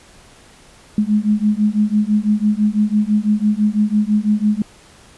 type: beating tone pair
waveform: sine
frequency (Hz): 207.7 / 213.7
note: G#3 / G#3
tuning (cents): 0 / +50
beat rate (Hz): 6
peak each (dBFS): -16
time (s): 0.98-4.62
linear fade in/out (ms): 2
effects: pink hiss -46 dBFS RMS until 5.17 s + resampled to 24000 Hz